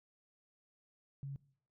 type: tone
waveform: sine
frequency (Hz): 138.59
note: C#3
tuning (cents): 0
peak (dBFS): -40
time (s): 1.23-1.36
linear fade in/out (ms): 0
effects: noise-tail reverb RT60 0.6 s tail -20 dB re dry